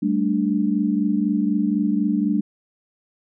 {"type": "chord", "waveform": "sine", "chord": "G suspended second", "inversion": "none", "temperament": "equal", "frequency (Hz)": [196, 220, 293.7], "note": ["G3", "A3", "D4"], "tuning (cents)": [0, 0, 0], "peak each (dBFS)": -22, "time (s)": [0.02, 2.41], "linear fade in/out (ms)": 10, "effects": []}